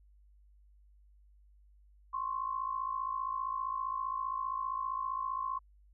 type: tone pair together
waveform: sine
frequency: 1046.5 / 1101.7 Hz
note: C6 / C#6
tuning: 0 / -11 cents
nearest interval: minor second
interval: 89 cents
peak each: -35 / -37 dBFS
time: 2.13-5.59 s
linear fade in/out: 10 ms
effects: added 50 Hz sine -59 dBFS peak until 5.93 s